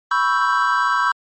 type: chord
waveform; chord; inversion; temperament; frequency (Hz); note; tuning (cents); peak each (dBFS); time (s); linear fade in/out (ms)
triangle; C# half-diminished seventh; third; equal; 987.8 / 1108.7 / 1318.5 / 1568; B5 / C#6 / E6 / G6; 0 / 0 / 0 / 0; -19; 0.11-1.12; 5
effects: MP3 32 kbps